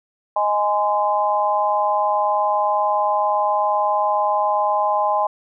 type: chord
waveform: sine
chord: Ab major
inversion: second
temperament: equal with one note detuned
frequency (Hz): 622.3 / 830.6 / 1031.5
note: Eb5 / Ab5 / C6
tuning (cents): 0 / 0 / -25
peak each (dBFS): -22 / -19 / -21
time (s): 0.36-5.27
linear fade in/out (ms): 5
effects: none